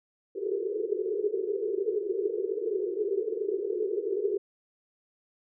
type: band-pass noise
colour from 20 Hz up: pink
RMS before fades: -30 dBFS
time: 0.35-4.38 s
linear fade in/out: 10 ms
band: 370 to 450 Hz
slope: 96 dB/octave
effects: none